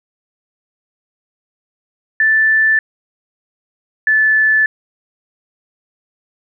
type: tone pair in turn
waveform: sine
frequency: 1760 / 1742.8 Hz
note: A6 / A6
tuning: 0 / -17 cents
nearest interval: unison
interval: 17 cents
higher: first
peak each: -9 dBFS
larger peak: neither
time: 2.2-2.79 / 4.07-4.66 s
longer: neither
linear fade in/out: 2 ms
effects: none